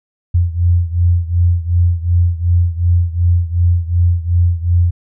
sine beating tone pair, 86.1 / 88.8 Hz, F2 / F2, -24 / +29 cents, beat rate 2.7 Hz, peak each -12 / -15 dBFS, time 0.34-4.91 s, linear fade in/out 10 ms, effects none

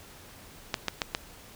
clicks, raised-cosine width 0.2 ms, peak -9 dBFS, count 4, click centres 0.742 / 0.883 / 1.018 / 1.149 s, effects pink hiss -50 dBFS RMS until 1.55 s

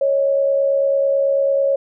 sine tone pair together, 552 / 621.1 Hz, C#5 / D#5, -7 / -3 cents, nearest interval major second, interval 204 cents, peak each -14 / -24 dBFS, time 0.01-1.76 s, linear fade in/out 5 ms, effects none

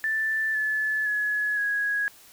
sine tone with pitch steps, 1764 / 1728.7 / 1694.1 / 1660.2 Hz, A6 / A6 / G#6 / G#6, +4 / -31 / +34 / -1 cents, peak -23 dBFS, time 0.04-2.08 s, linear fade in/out 0 ms, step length 510 ms, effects white hiss -52 dBFS RMS until 2.32 s

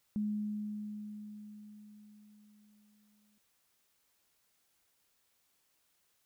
sine tone with exponential decay, 210 Hz, G#3, 19 cents sharp, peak -30 dBFS, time 0.16-3.38 s, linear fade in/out 0 ms, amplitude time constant 700 ms, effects white hiss -75 dBFS RMS until 6.25 s

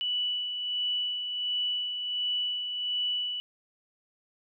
sine tone with tremolo, 2960 Hz, F#7, in tune, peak -26 dBFS, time 0.01-3.4 s, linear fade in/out 0 ms, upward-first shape sine, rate 1.4 Hz, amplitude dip 45%, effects none

